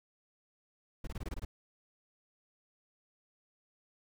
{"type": "noise bursts", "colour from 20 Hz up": "brown", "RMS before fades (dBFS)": -38, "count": 8, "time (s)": [1.04, 1.45], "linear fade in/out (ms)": 5, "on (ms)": 32, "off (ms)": 22, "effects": []}